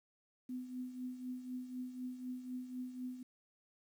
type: tone with tremolo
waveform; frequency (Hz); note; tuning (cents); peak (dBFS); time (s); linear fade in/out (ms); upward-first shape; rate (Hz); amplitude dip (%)
sine; 252.2; B3; +36; -38; 0.49-3.23; 5; triangle; 4; 70
effects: 11-bit